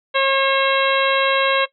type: harmonic tone with a mistuned harmonic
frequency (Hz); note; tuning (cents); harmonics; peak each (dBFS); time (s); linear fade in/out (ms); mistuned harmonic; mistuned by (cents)
541; C#5; -42; 1 / 2 / 3 / 4 / 5 / 6 / 7; -18 / -21 / -23 / -24 / -25 / -26 / -26; 0.14-1.66; 20; 7; +33
effects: noise-tail reverb RT60 0.1 s tail -17 dB re dry